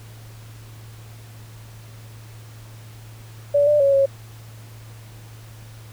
sine tone with pitch steps, 575 / 593 / 555 / 548 Hz, D5 / D5 / C#5 / C#5, -37 / +17 / +2 / -20 cents, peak -13 dBFS, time 3.54-4.06 s, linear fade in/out 10 ms, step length 130 ms, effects added 111 Hz sine -39 dBFS peak until 5.92 s + pink hiss -48 dBFS RMS until 5.92 s

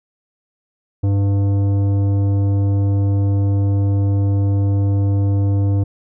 sine tone with tanh clipping, 99.5 Hz, G2, 26 cents sharp, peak -15 dBFS, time 1.03-5.84 s, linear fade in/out 10 ms, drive 12 dB, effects none

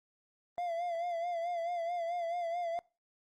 triangle tone with vibrato, 687 Hz, F5, 29 cents flat, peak -31 dBFS, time 0.58-2.79 s, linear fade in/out 0 ms, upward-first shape sine, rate 4.6 Hz, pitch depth 58 cents each way, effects noise-tail reverb RT60 0.3 s tail -23 dB re dry + Opus 24 kbps

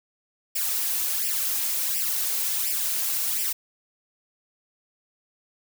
blue noise with flanger, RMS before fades -26 dBFS, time 0.55-3.53 s, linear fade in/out 10 ms, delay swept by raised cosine 0.38 to 3.78 ms, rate 1.4 Hz, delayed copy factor +0.8, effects none

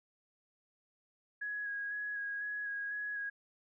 sine tone with vibrato, 1661.2 Hz, G#6, in tune, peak -36 dBFS, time 1.41-3.3 s, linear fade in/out 10 ms, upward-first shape square, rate 2 Hz, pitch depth 15 cents each way, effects none

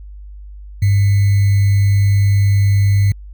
sine tone with sample-and-hold, 99.9 Hz, G2, 33 cents sharp, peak -9 dBFS, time 0.82-3.12 s, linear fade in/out 5 ms, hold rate 2100 Hz, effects added 50 Hz sine -31 dBFS peak until 3.33 s

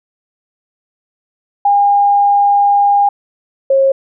sine tone pair in turn, 810 / 540.6 Hz, G#5 / C#5, -43 / -44 cents, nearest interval perfect fifth, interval 701 cents, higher first, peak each -7 dBFS, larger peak neither, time 1.65-3.09 / 3.7-3.92 s, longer first, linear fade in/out 5 ms, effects none

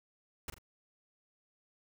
pink noise with echo, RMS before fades -39 dBFS, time 0.48-0.5 s, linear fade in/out 2 ms, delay 42 ms, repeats 2, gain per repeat -9 dB, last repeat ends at 0.584 s, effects none

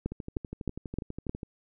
two click trains, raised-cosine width 3 ms, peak -24 / -17 dBFS, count 17 / 5, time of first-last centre 0.12-1.431 / 0.06-1.295 s, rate 12.2 / 3.24 Hz, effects none

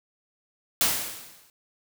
white noise with exponential decay, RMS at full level -20 dBFS, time 0.81-1.5 s, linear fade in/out 1 ms, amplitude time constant 150 ms, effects none

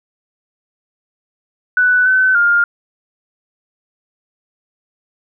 sine tone with pitch steps, 1489 / 1519 / 1409 Hz, F#6 / F#6 / F6, +11 / +45 / +15 cents, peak -9 dBFS, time 1.77-2.64 s, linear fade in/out 2 ms, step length 290 ms, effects none

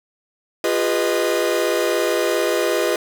45% pulse chord, F half-diminished seventh, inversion none, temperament equal with one note detuned, 349.2 / 406.5 / 493.9 / 622.3 Hz, F4 / Ab4 / Cb5 / Eb5, 0 / -37 / 0 / 0 cents, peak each -23 dBFS, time 0.64-2.96 s, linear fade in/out 2 ms, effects none

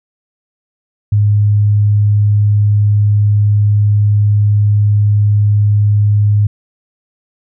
sine tone, 103.83 Hz, G#2, in tune, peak -7 dBFS, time 1.12-6.47 s, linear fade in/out 5 ms, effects none

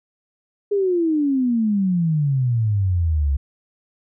sine exponential sweep, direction down, 415.3 to 67 Hz, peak -16 dBFS, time 0.71-3.37 s, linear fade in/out 10 ms, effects none

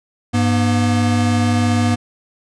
square tone pair together, 100.9 / 240 Hz, G#2 / B3, -49 / -49 cents, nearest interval octave + minor third, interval 1500 cents, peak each -17 dBFS, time 0.33-1.96 s, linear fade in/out 20 ms, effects resampled to 22050 Hz

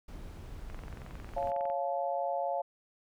brown noise, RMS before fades -44 dBFS, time 0.08-1.51 s, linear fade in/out 5 ms
click train, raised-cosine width 0.5 ms, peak -33 dBFS, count 23, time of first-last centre 0.7-1.7 s, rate 22 Hz
sine chord, Db augmented, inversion none, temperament equal with one note detuned, 554.4 / 698.5 / 865.4 Hz, Db5 / F5 / A5, 0 / 0 / -29 cents, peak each -34 / -33 / -37 dBFS, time 1.36-2.62 s, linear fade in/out 10 ms
effects none

